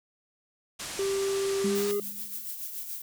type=low-pass noise; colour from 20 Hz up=white; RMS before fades=-38 dBFS; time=0.79-1.92 s; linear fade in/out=10 ms; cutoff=9200 Hz; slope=24 dB/octave
type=tone with pitch glide; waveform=triangle; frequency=392 to 408.4 Hz; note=G4 to G#4; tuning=0 to -29 cents; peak=-24 dBFS; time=0.99-2 s; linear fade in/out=2 ms; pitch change=+71 cents; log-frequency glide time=1.64-1.87 s
type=tone with exponential decay; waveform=sine; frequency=202.8 Hz; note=G#3; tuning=41 cents flat; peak=-25 dBFS; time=1.64-2.47 s; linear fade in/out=5 ms; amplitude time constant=180 ms
type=noise with tremolo; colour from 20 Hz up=violet; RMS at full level=-35 dBFS; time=1.75-3.02 s; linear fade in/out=5 ms; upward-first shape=triangle; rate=7 Hz; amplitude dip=55%
effects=none